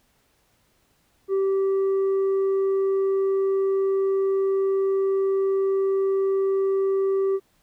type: tone with tanh clipping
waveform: sine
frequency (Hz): 388.2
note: G4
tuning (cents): -17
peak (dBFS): -20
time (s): 1.28-7.4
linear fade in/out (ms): 50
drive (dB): 3
effects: pink hiss -65 dBFS RMS until 7.62 s